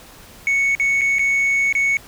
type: tone with dropouts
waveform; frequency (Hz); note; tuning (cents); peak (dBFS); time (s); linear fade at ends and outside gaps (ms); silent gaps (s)
sine; 2217; C#7; 0; -12; 0.47-1.97; 1; 0.751-0.798 / 1.011-1.016 / 1.185-1.193 / 1.726-1.751
effects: tanh soft clip ceiling -14 dBFS + pink hiss -43 dBFS RMS until 2.07 s